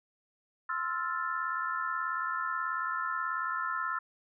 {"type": "chord", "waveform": "sine", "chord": "F major seventh", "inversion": "second", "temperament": "equal", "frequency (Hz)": [1046.5, 1318.5, 1396.9, 1760], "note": ["C6", "E6", "F6", "A6"], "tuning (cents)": [0, 0, 0, 0], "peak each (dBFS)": [-37, -34, -36, -39], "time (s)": [0.69, 3.99], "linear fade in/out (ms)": 5, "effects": []}